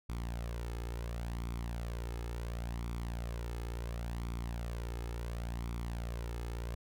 sawtooth tone with flanger, 58.27 Hz, A#1, in tune, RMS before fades -39 dBFS, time 0.09-6.75 s, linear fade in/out 5 ms, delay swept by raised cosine 0.86 to 2.36 ms, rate 0.71 Hz, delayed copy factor +0.5, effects none

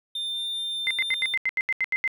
triangle tone, 3599 Hz, A7, 38 cents sharp, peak -26 dBFS, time 0.15-1.35 s, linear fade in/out 5 ms
sine tone bursts, 2070 Hz, C7, 19 cents flat, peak -21 dBFS, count 11, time 0.87-2.077 s, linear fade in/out 0 ms, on 37 ms, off 80 ms
effects none

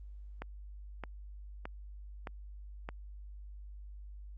click train, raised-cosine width 0.5 ms, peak -25 dBFS, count 5, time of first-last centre 0.42-2.889 s, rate 1.62 Hz, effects added 50 Hz sine -45 dBFS peak until 4.37 s + Opus 32 kbps

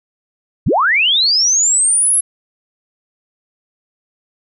sine linear sweep, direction up, 49.33 to 11080 Hz, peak -10 dBFS, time 0.66-2.21 s, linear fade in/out 10 ms, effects none

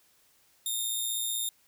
10% pulse tone with amplitude modulation, 3661 Hz, A#7, 32 cents flat, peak -20 dBFS, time 0.66-1.49 s, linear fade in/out 2 ms, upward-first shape sine, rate 116 Hz, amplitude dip 40%, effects white hiss -65 dBFS RMS until 1.67 s

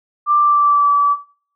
sine tone with pitch glide, 1182 to 1151.7 Hz, D6 to D6, +11 to -34 cents, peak -10 dBFS, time 0.26-1.17 s, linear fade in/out 50 ms, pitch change -45 cents, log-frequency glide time 0.37-0.91 s, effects noise-tail reverb RT60 0.5 s tail -19 dB re dry

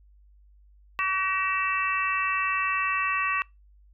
harmonic tone with a mistuned harmonic, 380 Hz, F#4, 46 cents sharp, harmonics 3 / 4 / 5 / 6 / 7, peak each -27 / -36 / -31 / -38 / -28 dBFS, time 0.99-3.42 s, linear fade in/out 0 ms, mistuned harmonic 6, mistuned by +17 cents, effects noise-tail reverb RT60 0.2 s tail -24 dB re dry + added 50 Hz sine -53 dBFS peak until 3.93 s

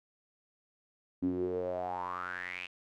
sawtooth tone with band-pass filter sweep, 90.2 Hz, F#2, 44 cents flat, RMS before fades -36 dBFS, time 1.22-2.67 s, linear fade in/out 10 ms, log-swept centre 260 to 2700 Hz, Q 8.3, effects none

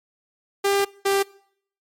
sawtooth tone pair in turn, 398.4 / 394.3 Hz, G4 / G4, +28 / +10 cents, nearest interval unison, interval 18 cents, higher first, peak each -14 dBFS, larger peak neither, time 0.64-0.85 / 1.05-1.23 s, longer first, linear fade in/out 10 ms, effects noise-tail reverb RT60 0.6 s tail -22 dB re dry + MP3 64 kbps

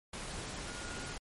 sine tone in noise, 1431 Hz, F6, 42 cents sharp, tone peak -48 dBFS, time 0.67-1.13 s, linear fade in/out 5 ms, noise pink, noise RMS -42 dBFS, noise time 0.13-1.18 s, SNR -9 dB, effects MP3 48 kbps

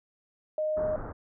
sine tone, 617 Hz, D#5, 15 cents flat, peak -26 dBFS, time 0.58-0.96 s, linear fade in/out 2 ms
pink low-pass noise, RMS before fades -38 dBFS, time 0.76-1.13 s, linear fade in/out 20 ms, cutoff 1500 Hz, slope 48 dB/octave
effects none

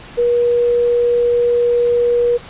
sine tone, 480 Hz, B4, 49 cents flat, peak -11 dBFS, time 0.17-2.38 s, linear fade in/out 20 ms, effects pink hiss -36 dBFS RMS until 2.49 s + resampled to 8000 Hz

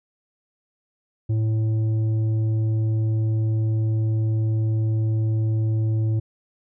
sine tone with tanh clipping, 110 Hz, A2, in tune, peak -20 dBFS, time 1.29-6.2 s, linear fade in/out 10 ms, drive 7 dB, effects none

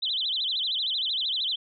sine tone with vibrato, 3500 Hz, A7, 10 cents flat, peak -25 dBFS, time 0.02-1.56 s, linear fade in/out 10 ms, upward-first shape sine, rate 13 Hz, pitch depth 260 cents each way, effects none

